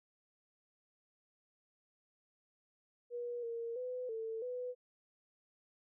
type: tone with pitch steps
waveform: sine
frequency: 481.4 / 464.2 / 502 / 447.3 / 497.4 Hz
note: B4 / A#4 / B4 / A4 / B4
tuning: -44 / -7 / +28 / +28 / +12 cents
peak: -38 dBFS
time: 3.1-4.75 s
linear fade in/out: 50 ms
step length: 330 ms
effects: none